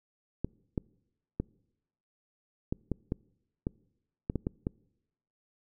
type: clicks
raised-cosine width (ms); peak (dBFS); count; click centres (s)
3; -17; 11; 0.446 / 0.778 / 1.4 / 2.725 / 2.917 / 3.121 / 3.669 / 4.299 / 4.357 / 4.469 / 4.669
effects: noise-tail reverb RT60 0.9 s tail -26 dB re dry